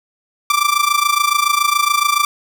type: tone with amplitude modulation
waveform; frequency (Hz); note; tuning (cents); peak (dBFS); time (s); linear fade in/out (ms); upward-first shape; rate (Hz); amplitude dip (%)
sawtooth; 1174.7; D6; 0; -6; 0.5-2.25; 2; sine; 27.1; 80
effects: none